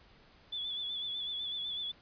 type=tone with vibrato; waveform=sine; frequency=3449 Hz; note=A7; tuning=35 cents flat; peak=-35 dBFS; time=0.52-1.92 s; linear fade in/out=10 ms; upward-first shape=sine; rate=8 Hz; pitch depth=48 cents each way; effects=pink hiss -61 dBFS RMS until 2.01 s + resampled to 11025 Hz